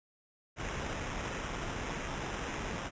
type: noise with sample-and-hold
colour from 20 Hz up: pink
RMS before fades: -38 dBFS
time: 0.56-2.91 s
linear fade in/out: 50 ms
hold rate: 4410 Hz
effects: resampled to 16000 Hz